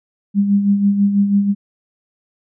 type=tone with tremolo; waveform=sine; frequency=201 Hz; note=G3; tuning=44 cents sharp; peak=-9 dBFS; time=0.34-1.55 s; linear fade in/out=50 ms; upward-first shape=sine; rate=6.1 Hz; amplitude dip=55%; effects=none